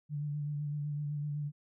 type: tone with vibrato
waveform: sine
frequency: 147 Hz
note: D3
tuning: 2 cents sharp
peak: -33 dBFS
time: 0.09-1.52 s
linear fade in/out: 50 ms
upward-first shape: sine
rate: 7.9 Hz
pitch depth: 28 cents each way
effects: none